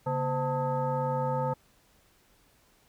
sine tone with frequency modulation, 515 Hz, C5, 28 cents flat, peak -26 dBFS, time 0.06-1.54 s, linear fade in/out 10 ms, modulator 376 Hz, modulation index 1.4, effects pink hiss -64 dBFS RMS until 2.88 s

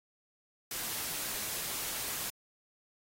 white noise, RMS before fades -37 dBFS, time 0.71-2.3 s, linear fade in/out 2 ms, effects AAC 48 kbps

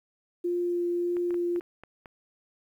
sine tone with vibrato, 349.7 Hz, F4, 2 cents sharp, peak -25 dBFS, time 0.44-1.6 s, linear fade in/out 10 ms, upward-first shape triangle, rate 1.7 Hz, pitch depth 9 cents each way
clicks, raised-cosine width 0.5 ms, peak -30 dBFS, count 7, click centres 1.168 / 1.307 / 1.343 / 1.561 / 1.609 / 1.836 / 2.058 s
effects 10-bit

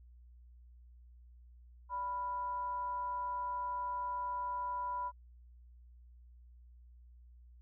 sine tone with frequency modulation, 987.8 Hz, B5, in tune, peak -35 dBFS, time 1.89-5.12 s, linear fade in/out 50 ms, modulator 406 Hz, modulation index 0.26, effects added 60 Hz sine -55 dBFS peak until 7.61 s

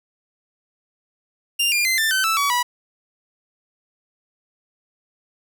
sawtooth tone with pitch steps, 2794 / 2404 / 2069 / 1780.6 / 1532.3 / 1318.6 / 1134.7 / 976.5 Hz, F7 / D7 / C7 / A6 / G6 / E6 / C#6 / B5, 0 / +40 / -20 / +20 / -40 / 0 / +40 / -20 cents, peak -14 dBFS, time 1.59-2.63 s, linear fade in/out 10 ms, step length 130 ms, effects none

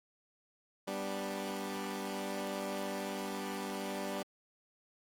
15% pulse chord, G major, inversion none, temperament equal, 196 / 246.9 / 293.7 Hz, G3 / B3 / D4, 0 / 0 / 0 cents, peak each -33 / -37 / -36 dBFS, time 0.87-4.23 s, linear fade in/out 10 ms, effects AAC 64 kbps

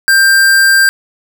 square tone, 1575 Hz, G6, 8 cents sharp, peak -6 dBFS, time 0.08-0.89 s, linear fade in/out 0 ms, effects none

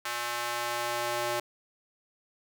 square tone with high-pass filter sweep, 119.6 Hz, A#2, 45 cents sharp, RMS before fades -32 dBFS, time 0.05-1.4 s, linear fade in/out 5 ms, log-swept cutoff 1200 to 550 Hz, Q 1.1, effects none

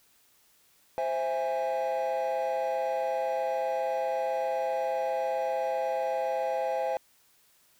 triangle chord, C augmented, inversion none, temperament equal with one note detuned, 523.3 / 659.3 / 823 Hz, C5 / E5 / G#5, 0 / 0 / -16 cents, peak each -28 / -29 / -29 dBFS, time 0.98-6.97 s, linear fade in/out 0 ms, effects tanh soft clip ceiling -20 dBFS + white hiss -64 dBFS RMS until 7.79 s

